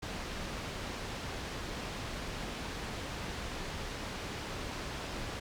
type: low-pass noise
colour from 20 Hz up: pink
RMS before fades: -40 dBFS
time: 0.02-5.4 s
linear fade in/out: 10 ms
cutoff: 5300 Hz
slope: 12 dB/octave
effects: none